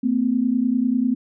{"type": "tone pair together", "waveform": "sine", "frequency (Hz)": [227.5, 257.6], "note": ["A#3", "C4"], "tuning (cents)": [-42, -27], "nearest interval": "major second", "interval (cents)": 215, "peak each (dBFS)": [-21, -19], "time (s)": [0.03, 1.15], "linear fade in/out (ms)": 10, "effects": []}